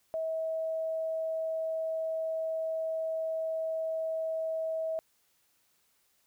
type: tone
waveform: sine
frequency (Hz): 644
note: E5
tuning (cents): -41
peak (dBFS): -30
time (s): 0.14-4.99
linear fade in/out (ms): 0
effects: white hiss -71 dBFS RMS until 6.26 s